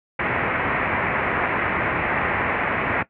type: low-pass noise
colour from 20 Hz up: white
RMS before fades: -23 dBFS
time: 0.19-3.03 s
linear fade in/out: 5 ms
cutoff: 2300 Hz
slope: 48 dB/octave
effects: noise-tail reverb RT60 0.1 s tail -17 dB re dry + high-pass 60 Hz 12 dB/octave